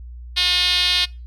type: tone with band-pass filter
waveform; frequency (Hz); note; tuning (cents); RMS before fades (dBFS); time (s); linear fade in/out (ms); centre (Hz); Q
5% pulse; 359.2; F4; +49; -18; 0.36-1.06; 20; 3800; 2.8
effects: noise-tail reverb RT60 0.3 s tail -23 dB re dry + added 60 Hz sine -33 dBFS peak until 1.26 s